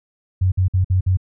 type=tone bursts; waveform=sine; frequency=93 Hz; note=F#2; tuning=9 cents sharp; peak=-13 dBFS; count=5; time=0.41-1.172 s; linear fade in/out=10 ms; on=110 ms; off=53 ms; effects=none